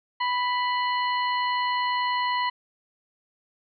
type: harmonic tone with a mistuned harmonic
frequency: 989 Hz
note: B5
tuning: 2 cents sharp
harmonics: 1 / 2 / 3 / 4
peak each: -24 / -30 / -34 / -36 dBFS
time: 0.2-2.5 s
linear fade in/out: 10 ms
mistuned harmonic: 4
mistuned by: +100 cents
effects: none